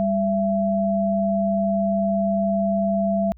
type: tone pair together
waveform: sine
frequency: 198 / 670.6 Hz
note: G3 / E5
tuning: +18 / +30 cents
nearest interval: octave + major sixth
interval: 2112 cents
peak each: -21 dBFS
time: 0-3.32 s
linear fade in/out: 0 ms
effects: added 60 Hz sine -44 dBFS peak until 3.37 s